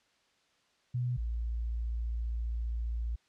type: tone pair in turn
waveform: sine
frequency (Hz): 123.47 / 57.47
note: B2 / A#1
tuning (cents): 0 / -24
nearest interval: octave + minor second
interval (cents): 1324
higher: first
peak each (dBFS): -29 / -31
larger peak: first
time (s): 0.94-1.17 / 1.17-3.16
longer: second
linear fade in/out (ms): 10
effects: white hiss -70 dBFS RMS until 3.28 s + low-pass 5000 Hz 12 dB/octave